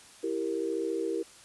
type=chord; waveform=sine; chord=E diminished; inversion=none; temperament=equal with one note detuned; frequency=330.8 / 392 / 466.2 Hz; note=E4 / G4 / Bb4; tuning=+6 / 0 / 0 cents; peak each=-33 dBFS; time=0.23-1.23 s; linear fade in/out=10 ms; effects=white hiss -53 dBFS RMS until 1.44 s + resampled to 24000 Hz